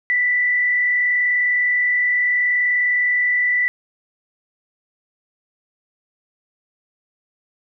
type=tone with frequency modulation; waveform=sine; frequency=1975 Hz; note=B6; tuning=in tune; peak=-15 dBFS; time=0.1-3.68 s; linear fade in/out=0 ms; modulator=39.3 Hz; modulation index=0.64; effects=none